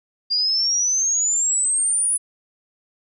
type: exponential sweep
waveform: sine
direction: up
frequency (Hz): 4777 to 9956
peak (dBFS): -17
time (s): 0.3-2.18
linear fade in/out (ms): 20
effects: none